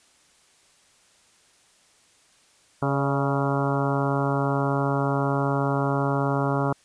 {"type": "harmonic tone with a mistuned harmonic", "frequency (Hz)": 138.59, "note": "C#3", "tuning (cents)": 0, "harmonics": [1, 2, 3, 4, 5, 6, 7, 8, 9, 10], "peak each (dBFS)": [-25, -28, -30, -31, -32, -33, -33, -34, -35, -35], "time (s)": [2.82, 6.73], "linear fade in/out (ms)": 5, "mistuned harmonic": 4, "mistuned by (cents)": 41, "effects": ["white hiss -59 dBFS RMS until 6.84 s", "resampled to 22050 Hz"]}